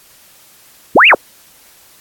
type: linear two-way sweep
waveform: sine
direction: up then down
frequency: 113.1 to 2900 to 169 Hz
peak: -3 dBFS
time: 0.95-1.15 s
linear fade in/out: 10 ms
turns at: 1.08 s
effects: white hiss -45 dBFS RMS until 2 s + AAC 64 kbps